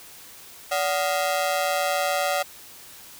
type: ring-modulated tone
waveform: sawtooth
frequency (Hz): 659.3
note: E5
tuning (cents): 0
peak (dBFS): -15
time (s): 0.71-2.43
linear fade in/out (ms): 10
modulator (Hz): 83.6
effects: white hiss -45 dBFS RMS until 3.19 s